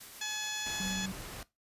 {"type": "noise with tremolo", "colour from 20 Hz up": "white", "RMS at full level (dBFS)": -48, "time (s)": [0, 0.94], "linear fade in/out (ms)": 10, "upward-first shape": "triangle", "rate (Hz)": 7.1, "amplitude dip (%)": 25}
{"type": "harmonic tone", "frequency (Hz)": 851, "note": "G#5", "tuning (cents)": 42, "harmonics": [1, 2, 3, 4, 5, 6, 7, 8], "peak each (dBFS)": [-47, -39, -44, -40, -45, -47, -45, -42], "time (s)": [0.21, 1.06], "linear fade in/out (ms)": 5}
{"type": "noise", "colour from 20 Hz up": "pink", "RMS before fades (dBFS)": -44, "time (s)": [0.66, 1.43], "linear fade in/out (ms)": 2}
{"type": "tone", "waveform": "sine", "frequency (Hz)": 190, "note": "F#3", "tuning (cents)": 46, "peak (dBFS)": -36, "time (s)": [0.8, 1.12], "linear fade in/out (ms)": 2}
{"effects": ["noise-tail reverb RT60 0.2 s tail -18 dB re dry", "resampled to 32000 Hz"]}